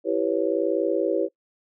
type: chord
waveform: sine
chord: C# half-diminished seventh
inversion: first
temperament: equal with one note detuned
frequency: 329.6 / 390 / 493.9 / 554.4 Hz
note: E4 / G4 / B4 / C#5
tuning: 0 / -9 / 0 / 0 cents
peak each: -26 dBFS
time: 0.04-1.29 s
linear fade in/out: 50 ms
effects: noise-tail reverb RT60 0.1 s tail -22 dB re dry